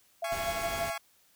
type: tone with tremolo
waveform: sine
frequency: 676 Hz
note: E5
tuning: 43 cents sharp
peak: -29 dBFS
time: 0.22-0.95 s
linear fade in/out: 5 ms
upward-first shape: triangle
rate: 12 Hz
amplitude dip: 85%
type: chord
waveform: 20% pulse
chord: Db major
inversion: first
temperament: equal with one note detuned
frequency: 681.7 / 830.6 / 1108.7 Hz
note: F5 / Ab5 / Db6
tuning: -42 / 0 / 0 cents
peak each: -34 dBFS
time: 0.24-0.98 s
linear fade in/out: 5 ms
type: noise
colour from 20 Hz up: pink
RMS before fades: -40 dBFS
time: 0.32-0.9 s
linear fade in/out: 2 ms
effects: white hiss -65 dBFS RMS until 1.35 s